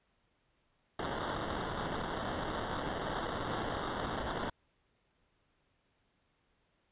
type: noise with sample-and-hold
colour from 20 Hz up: violet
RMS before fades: -37 dBFS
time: 0.99-4.5 s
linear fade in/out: 5 ms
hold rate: 2450 Hz
effects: pink hiss -75 dBFS RMS until 6.91 s + resampled to 8000 Hz